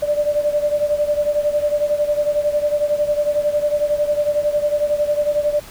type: beating tone pair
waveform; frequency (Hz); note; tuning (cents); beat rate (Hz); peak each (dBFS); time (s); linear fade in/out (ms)
sine; 587.3 / 598.3; D5 / D5; 0 / +32; 11; -17 / -21; 0.02-5.6; 10
effects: pink hiss -39 dBFS RMS until 5.7 s